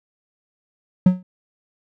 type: tone with exponential decay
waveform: triangle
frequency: 183 Hz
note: F#3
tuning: 19 cents flat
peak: -4 dBFS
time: 1.06-1.23 s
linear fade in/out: 5 ms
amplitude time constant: 36 ms
effects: none